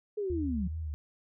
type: linear sweep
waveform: sine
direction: down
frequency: 430.6 to 167.1 Hz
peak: -30 dBFS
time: 0.17-0.68 s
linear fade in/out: 10 ms
type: tone with vibrato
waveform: sine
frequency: 76.3 Hz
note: D#2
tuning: 33 cents flat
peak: -33 dBFS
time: 0.3-0.94 s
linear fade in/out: 0 ms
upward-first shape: sine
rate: 2.6 Hz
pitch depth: 98 cents each way
effects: none